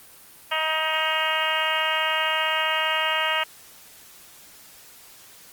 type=harmonic tone; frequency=315.3 Hz; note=D#4; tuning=23 cents sharp; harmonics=2 / 3 / 4 / 5 / 6 / 7 / 8 / 9 / 10; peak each=-31 / -29 / -29 / -31 / -29 / -31 / -32 / -27 / -33 dBFS; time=0.51-3.44 s; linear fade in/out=10 ms; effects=white hiss -48 dBFS RMS until 5.52 s + Opus 32 kbps